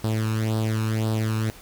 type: tone with flanger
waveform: sawtooth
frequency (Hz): 110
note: A2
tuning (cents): 0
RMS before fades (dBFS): -24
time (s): 0.04-1.5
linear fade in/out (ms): 0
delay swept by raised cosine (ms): 0.22 to 0.77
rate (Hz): 1.9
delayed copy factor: +0.8
effects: pink hiss -46 dBFS RMS until 1.61 s